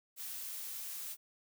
blue noise, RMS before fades -43 dBFS, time 0.16-1.17 s, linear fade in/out 50 ms, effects none

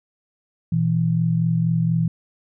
sine tone pair together, 120.61 / 164.81 Hz, B2 / E3, -41 / 0 cents, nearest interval perfect fourth, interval 541 cents, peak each -22 / -18 dBFS, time 0.72-2.08 s, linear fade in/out 5 ms, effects none

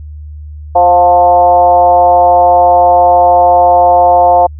sine tone with frequency modulation, 707 Hz, F5, 21 cents sharp, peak -3 dBFS, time 0.75-4.47 s, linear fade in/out 10 ms, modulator 180 Hz, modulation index 0.9, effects added 75 Hz sine -24 dBFS peak until 4.59 s

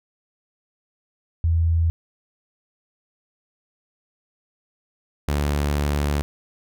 sine / sawtooth tone pair in turn, 82.8 / 72.68 Hz, E2 / D2, +8 / -17 cents, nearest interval major second, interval 225 cents, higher first, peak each -16 dBFS, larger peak neither, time 1.44-1.9 / 5.28-6.22 s, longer second, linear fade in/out 0 ms, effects none

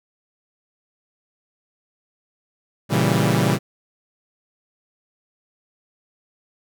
sawtooth chord, A# diminished seventh, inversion none, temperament equal, 116.54 / 138.59 / 164.81 / 196 Hz, A#2 / C#3 / E3 / G3, 0 / 0 / 0 / 0 cents, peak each -18 dBFS, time 2.89-3.59 s, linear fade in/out 50 ms, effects none

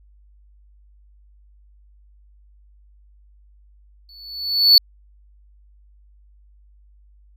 triangle tone with exponential growth, 4449 Hz, C#8, 5 cents sharp, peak -4 dBFS, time 4.09-4.78 s, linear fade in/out 1 ms, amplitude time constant 150 ms, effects added 50 Hz sine -49 dBFS peak until 7.36 s

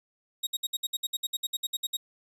sawtooth tone bursts, 3775 Hz, A#7, 21 cents sharp, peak -24 dBFS, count 16, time 0.43-1.97 s, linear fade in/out 10 ms, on 40 ms, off 60 ms, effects resampled to 32000 Hz

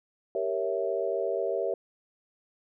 sine chord, G diminished seventh, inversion none, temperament equal, 392 / 466.2 / 554.4 / 659.3 Hz, G4 / Bb4 / Db5 / Fb5, 0 / 0 / 0 / 0 cents, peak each -32 dBFS, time 0.35-1.74 s, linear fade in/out 2 ms, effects none

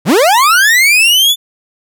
40% pulse linear sweep, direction up, 114.9 to 3520 Hz, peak -5 dBFS, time 0.05-1.36 s, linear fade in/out 50 ms, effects none

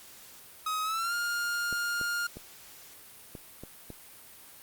45% pulse tone with pitch glide, 1265 to 1411.7 Hz, D#6 to F6, +28 to +18 cents, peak -29 dBFS, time 0.66-2.27 s, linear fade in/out 5 ms, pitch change +190 cents, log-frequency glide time 0.83-1.14 s
clicks, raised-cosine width 2 ms, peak -28 dBFS, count 6, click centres 1.727 / 2.013 / 2.37 / 3.352 / 3.636 / 3.903 s
effects white hiss -51 dBFS RMS until 4.62 s + Opus 48 kbps

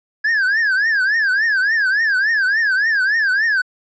triangle tone with vibrato, 1661.2 Hz, G#6, in tune, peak -12 dBFS, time 0.24-3.62 s, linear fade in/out 10 ms, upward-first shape triangle, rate 3.5 Hz, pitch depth 210 cents each way, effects resampled to 16000 Hz

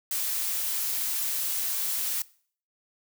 blue noise, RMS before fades -29 dBFS, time 0.11-2.22 s, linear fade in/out 2 ms, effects noise-tail reverb RT60 0.5 s tail -21 dB re dry

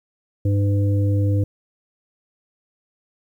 harmonic tone, 100.6 Hz, G2, 45 cents sharp, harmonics 1 / 3 / 5, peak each -16 / -26 / -30 dBFS, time 0.45-1.44 s, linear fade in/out 5 ms, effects 9-bit

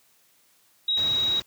sine tone, 3819 Hz, A#7, 41 cents sharp, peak -21 dBFS, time 0.88-1.4 s, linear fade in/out 5 ms
pink band-stop noise, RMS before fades -37 dBFS, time 0.97-1.42 s, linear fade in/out 0 ms, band 7100 to 16000 Hz, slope 48 dB/octave
effects white hiss -62 dBFS RMS until 1.46 s + high-pass 80 Hz 12 dB/octave

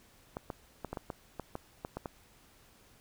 clicks, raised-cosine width 1 ms, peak -23 dBFS, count 11, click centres 0.369 / 0.502 / 0.847 / 0.93 / 0.972 / 1.102 / 1.397 / 1.554 / 1.849 / 1.97 / 2.058 s, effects pink hiss -62 dBFS RMS until 3 s

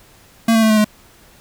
square tone with pitch steps, 227.4 / 223.5 / 219.7 / 215.9 / 212.2 Hz, A#3 / A3 / A3 / A3 / G#3, -43 / +27 / -2 / -33 / +38 cents, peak -11 dBFS, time 0.48-0.845 s, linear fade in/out 5 ms, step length 73 ms, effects pink hiss -48 dBFS RMS until 1.4 s

